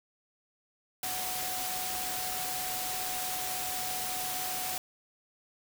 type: tone in noise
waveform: sine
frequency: 740 Hz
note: F#5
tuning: in tune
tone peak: -39 dBFS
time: 1.03-4.78 s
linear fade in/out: 2 ms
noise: white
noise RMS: -35 dBFS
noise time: 1.03-4.78 s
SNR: -7 dB
effects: none